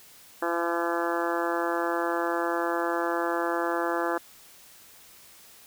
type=harmonic tone; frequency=170 Hz; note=F3; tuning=46 cents flat; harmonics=2 / 3 / 4 / 5 / 6 / 7 / 8 / 9 / 10; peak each=-30 / -32 / -33 / -34 / -35 / -35 / -36 / -37 / -37 dBFS; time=0.42-4.18 s; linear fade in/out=5 ms; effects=white hiss -52 dBFS RMS until 5.66 s